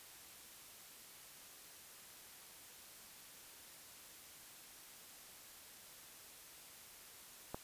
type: click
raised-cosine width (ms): 1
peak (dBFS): -27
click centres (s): 7.545
effects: white hiss -57 dBFS RMS until 7.63 s + resampled to 32000 Hz